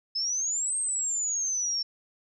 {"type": "exponential two-way sweep", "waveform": "sine", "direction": "up then down", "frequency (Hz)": [5140, 8480, 5400], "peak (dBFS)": -26, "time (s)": [0.15, 1.83], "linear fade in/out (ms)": 10, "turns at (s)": 0.77, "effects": []}